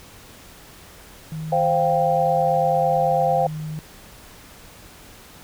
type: tone with pitch glide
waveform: sine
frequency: 157.9 to 155.01 Hz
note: D#3 to D#3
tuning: +26 to -6 cents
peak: -27 dBFS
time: 1.32-3.79 s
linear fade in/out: 0 ms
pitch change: -32 cents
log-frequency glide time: 2.12-3.24 s
type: chord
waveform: sine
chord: C suspended fourth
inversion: none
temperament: equal with one note detuned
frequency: 523.3 / 698.5 / 787.6 Hz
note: C5 / F5 / G5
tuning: 0 / 0 / +8 cents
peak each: -21 dBFS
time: 1.52-3.47 s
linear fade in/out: 5 ms
effects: pink hiss -45 dBFS RMS until 5.43 s

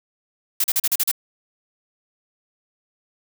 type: noise bursts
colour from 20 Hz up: blue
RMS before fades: -19 dBFS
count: 7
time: 0.6-1.115 s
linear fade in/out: 5 ms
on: 41 ms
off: 38 ms
effects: none

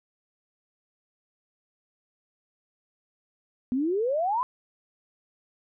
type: exponential sweep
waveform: sine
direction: up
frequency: 241.9 to 1046.5 Hz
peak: -23 dBFS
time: 3.72-4.43 s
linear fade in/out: 0 ms
effects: none

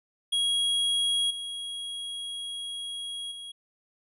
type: tone with level steps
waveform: square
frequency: 3300 Hz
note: G#7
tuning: 12 cents flat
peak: -24 / -34 / -39 dBFS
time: 0.32-3.52 s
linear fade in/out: 10 ms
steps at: 1.3 / 3.31 s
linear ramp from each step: 10 ms
effects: resampled to 24000 Hz

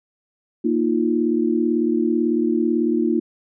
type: chord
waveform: sine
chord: Bb suspended fourth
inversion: none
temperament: equal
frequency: 233.1 / 311.1 / 349.2 Hz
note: Bb3 / Eb4 / F4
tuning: 0 / 0 / 0 cents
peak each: -21 dBFS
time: 0.64-3.2 s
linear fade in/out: 10 ms
effects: none

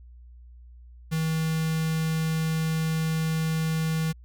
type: tone with notch filter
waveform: square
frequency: 160 Hz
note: D#3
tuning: 49 cents sharp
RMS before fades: -26 dBFS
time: 1.11-4.13 s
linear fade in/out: 20 ms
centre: 640 Hz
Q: 0.76
effects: added 60 Hz sine -45 dBFS peak until 4.24 s

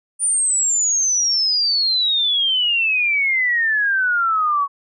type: exponential sweep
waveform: sine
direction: down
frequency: 9397 to 1108.7 Hz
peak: -15 dBFS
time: 0.19-4.68 s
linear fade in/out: 50 ms
effects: none

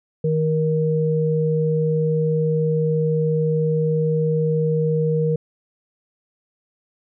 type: tone pair together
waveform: sine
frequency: 157.18 / 471 Hz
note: D#3 / A#4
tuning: +18 / +18 cents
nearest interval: octave + perfect fifth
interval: 1900 cents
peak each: -19 / -20 dBFS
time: 0.24-5.36 s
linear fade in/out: 5 ms
effects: none

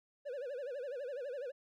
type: tone with vibrato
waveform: triangle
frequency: 530 Hz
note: C5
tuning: 22 cents sharp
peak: -37 dBFS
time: 0.25-1.52 s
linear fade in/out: 20 ms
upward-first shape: sine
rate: 12 Hz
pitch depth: 180 cents each way
effects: none

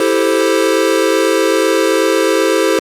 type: chord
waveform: square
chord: A minor seventh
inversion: second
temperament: equal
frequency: 329.6 / 392 / 440 / 523.3 Hz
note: E4 / G4 / A4 / C5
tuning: 0 / 0 / 0 / 0 cents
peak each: -17 dBFS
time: 0-2.79 s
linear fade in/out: 2 ms
effects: low-pass 12000 Hz 12 dB/octave + Opus 32 kbps

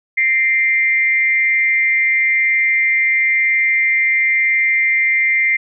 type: tone with amplitude modulation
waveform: sine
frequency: 2093 Hz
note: C7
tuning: in tune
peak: -9 dBFS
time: 0.17-5.57 s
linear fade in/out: 10 ms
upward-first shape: sine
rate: 259 Hz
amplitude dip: 60%
effects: none

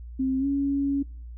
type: tone with pitch glide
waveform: sine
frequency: 263.3 to 278.8 Hz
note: C4 to C#4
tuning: +11 to +10 cents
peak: -22 dBFS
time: 0.19-1.03 s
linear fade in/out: 10 ms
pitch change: +99 cents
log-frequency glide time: 0.39-0.46 s
effects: noise-tail reverb RT60 0.5 s tail -24 dB re dry + added 59 Hz sine -37 dBFS peak until 1.37 s

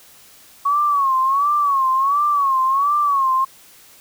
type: tone with vibrato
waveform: sine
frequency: 1112 Hz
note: C#6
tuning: 5 cents sharp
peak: -14 dBFS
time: 0.65-3.45 s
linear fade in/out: 10 ms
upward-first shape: sine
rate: 1.4 Hz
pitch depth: 110 cents each way
effects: white hiss -47 dBFS RMS until 4 s

